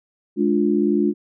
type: chord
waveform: sine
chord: D diminished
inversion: second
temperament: just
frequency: 211.4 / 293.7 / 352.4 Hz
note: Ab3 / D4 / F4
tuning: +31 / 0 / +16 cents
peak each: -20 dBFS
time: 0.36-1.14 s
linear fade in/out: 50 ms
effects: none